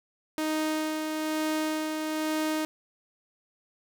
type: tone with tremolo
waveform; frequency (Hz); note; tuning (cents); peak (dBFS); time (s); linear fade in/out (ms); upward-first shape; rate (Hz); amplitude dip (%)
sawtooth; 311.1; D#4; 0; -22; 0.38-2.65; 0; sine; 1.1; 35
effects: none